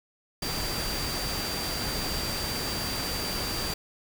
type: tone in noise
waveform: sine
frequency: 4699 Hz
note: D8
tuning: in tune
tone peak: -34 dBFS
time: 0.42-3.74 s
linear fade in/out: 5 ms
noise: pink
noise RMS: -32 dBFS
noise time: 0.42-3.74 s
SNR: -5 dB
effects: none